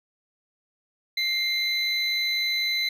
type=tone pair together; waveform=triangle; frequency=2100 / 4024 Hz; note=C7 / B7; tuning=+6 / +32 cents; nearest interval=major seventh; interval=1126 cents; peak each=-25 / -24 dBFS; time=1.17-2.89 s; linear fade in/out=5 ms; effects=none

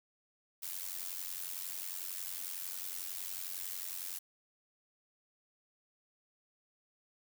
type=noise with amplitude modulation; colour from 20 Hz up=blue; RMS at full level=-38 dBFS; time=0.62-4.19 s; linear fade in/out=10 ms; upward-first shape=sine; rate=91 Hz; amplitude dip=80%; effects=none

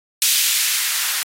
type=noise with band-pass filter sweep; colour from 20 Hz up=violet; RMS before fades=-19 dBFS; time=0.22-1.23 s; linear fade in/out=0 ms; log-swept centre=3100 to 1300 Hz; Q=1.1; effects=AAC 48 kbps

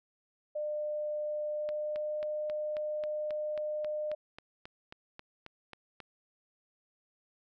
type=tone with pitch glide; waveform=sine; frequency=601 to 605.5 Hz; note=D5 to D#5; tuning=+40 to -47 cents; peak=-32 dBFS; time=0.55-4.15 s; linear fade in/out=10 ms; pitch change=+13 cents; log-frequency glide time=1.5-2.2 s
type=click train; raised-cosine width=0.3 ms; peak=-29 dBFS; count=17; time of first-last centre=1.69-6.003 s; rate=3.71 Hz
effects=none

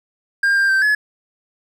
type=tone with pitch steps; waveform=triangle; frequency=1604 / 1592 / 1560 / 1702 Hz; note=G6 / G6 / G6 / G#6; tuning=+39 / +26 / -9 / +42 cents; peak=-11 dBFS; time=0.43-0.95 s; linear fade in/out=5 ms; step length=130 ms; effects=none

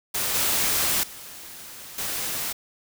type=noise with level steps; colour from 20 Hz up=white; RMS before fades=-26 / -23 / -41 / -29 dBFS; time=0.14-2.53 s; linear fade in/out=10 ms; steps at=0.34 / 1.03 / 1.98 s; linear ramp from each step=5 ms; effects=none

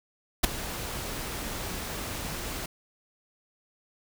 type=noise with ADSR envelope; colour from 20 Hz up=pink; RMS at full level=-17 dBFS; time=0.43-2.66 s; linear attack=14 ms; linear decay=8 ms; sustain=-18 dB; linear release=4 ms; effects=none

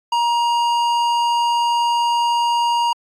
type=tone with tanh clipping; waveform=sine; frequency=945 Hz; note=A#5; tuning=23 cents sharp; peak=-17 dBFS; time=0.12-2.93 s; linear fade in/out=5 ms; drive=14 dB; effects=AAC 64 kbps

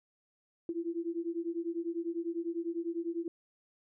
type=beating tone pair; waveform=sine; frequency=332.1 / 342.1 Hz; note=E4 / F4; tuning=+13 / -36 cents; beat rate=10 Hz; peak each=-36 / -36 dBFS; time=0.69-3.28 s; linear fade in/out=2 ms; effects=none

